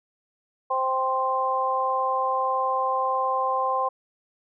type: harmonic tone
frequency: 261.6 Hz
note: C4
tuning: in tune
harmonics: 2 / 3 / 4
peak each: -28 / -27 / -24 dBFS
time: 0.7-3.89 s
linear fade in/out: 10 ms
effects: none